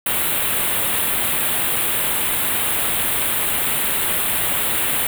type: band-stop noise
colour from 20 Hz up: white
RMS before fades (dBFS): -20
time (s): 0.06-5.07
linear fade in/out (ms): 2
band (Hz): 3700 to 8500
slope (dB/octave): 48
effects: none